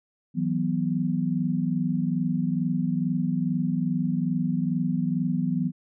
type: chord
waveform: sine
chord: E suspended second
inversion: none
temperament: equal with one note detuned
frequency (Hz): 162.64 / 185 / 246.9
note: E3 / F#3 / B3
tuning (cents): -23 / 0 / 0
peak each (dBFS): -27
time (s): 0.34-5.72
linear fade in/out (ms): 50
effects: none